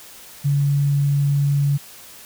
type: tone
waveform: sine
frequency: 142 Hz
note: C#3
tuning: 42 cents sharp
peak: -15 dBFS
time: 0.44-1.78 s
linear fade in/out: 20 ms
effects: white hiss -42 dBFS RMS until 2.25 s